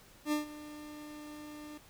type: tone with ADSR envelope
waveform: 40% pulse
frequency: 299.4 Hz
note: D4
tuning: 33 cents sharp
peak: -27 dBFS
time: 0.25-1.78 s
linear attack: 71 ms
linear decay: 130 ms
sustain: -17 dB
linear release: 7 ms
effects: pink hiss -59 dBFS RMS until 1.89 s